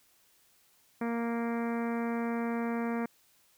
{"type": "harmonic tone", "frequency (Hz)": 233.1, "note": "A#3", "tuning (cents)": 0, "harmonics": [1, 2, 3, 4, 5, 6, 7, 8, 9, 10], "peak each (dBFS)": [-31, -37, -41, -43, -45, -47, -48, -49, -50, -51], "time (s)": [1.01, 3.06], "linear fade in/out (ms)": 5, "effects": ["white hiss -66 dBFS RMS until 3.57 s"]}